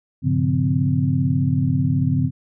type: tone cluster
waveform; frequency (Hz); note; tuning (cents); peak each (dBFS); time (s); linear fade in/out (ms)
sine; 101.2 / 123.3 / 141.6 / 176.6 / 256.9; G#2 / B2 / C#3 / F3 / C4; -44 / -2 / +37 / +20 / -32; -23 / -27 / -19 / -26 / -23; 0.22-2.31; 50
effects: none